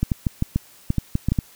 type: clicks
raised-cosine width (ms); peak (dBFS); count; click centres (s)
5; -7; 11; 0.03 / 0.118 / 0.268 / 0.424 / 0.56 / 0.904 / 0.983 / 1.154 / 1.286 / 1.32 / 1.388
effects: white hiss -50 dBFS RMS until 1.55 s